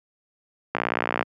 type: click train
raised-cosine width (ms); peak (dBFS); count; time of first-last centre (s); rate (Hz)
0.5; -7; 29; 0.75-1.227; 58.7
effects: high-pass 150 Hz 12 dB/octave